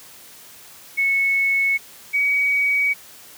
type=tone pair in turn; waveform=sine; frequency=2203 / 2261 Hz; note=C#7 / C#7; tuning=-11 / +34 cents; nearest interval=unison; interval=45 cents; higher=second; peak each=-16 dBFS; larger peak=neither; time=0.97-1.78 / 2.13-2.94 s; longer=neither; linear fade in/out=20 ms; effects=white hiss -44 dBFS RMS until 3.37 s + high-pass 60 Hz 12 dB/octave